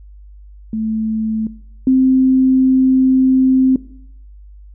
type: tone pair in turn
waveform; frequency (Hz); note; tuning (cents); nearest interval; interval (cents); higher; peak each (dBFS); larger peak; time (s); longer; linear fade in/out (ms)
sine; 219.7 / 261.1; A3 / C4; -2 / -3; minor third; 299; second; -17 / -8; second; 0.73-1.47 / 1.87-3.76; second; 2
effects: noise-tail reverb RT60 0.7 s tail -19 dB re dry + added 50 Hz sine -36 dBFS peak until 4.74 s